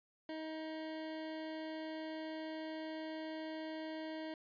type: tone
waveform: 25% pulse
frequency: 315.7 Hz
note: D#4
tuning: 25 cents sharp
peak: -38 dBFS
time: 0.29-4.34 s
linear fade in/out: 2 ms
effects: resampled to 11025 Hz